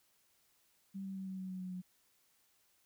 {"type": "tone with pitch steps", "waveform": "sine", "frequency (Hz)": [194.5, 192.71, 190.94, 189.18, 187.44, 185.72, 184.01, 182.32], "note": ["G3", "G3", "G3", "F#3", "F#3", "F#3", "F#3", "F#3"], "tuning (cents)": [-13, -29, -45, 39, 23, 7, -9, -25], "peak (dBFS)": -40, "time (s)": [0.94, 1.82], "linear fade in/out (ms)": 20, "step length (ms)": 110, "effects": ["white hiss -73 dBFS RMS until 2.85 s"]}